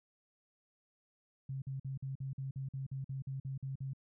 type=tone bursts; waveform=sine; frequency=134.6 Hz; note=C3; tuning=49 cents sharp; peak=-37 dBFS; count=14; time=1.49-3.934 s; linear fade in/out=5 ms; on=130 ms; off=48 ms; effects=none